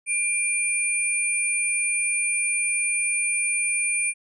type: tone pair together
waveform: sine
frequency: 2387 / 9303 Hz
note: D7 / D9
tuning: +28 / -17 cents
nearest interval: 2 octaves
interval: 2355 cents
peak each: -24 dBFS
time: 0.06-4.14 s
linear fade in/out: 50 ms
effects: none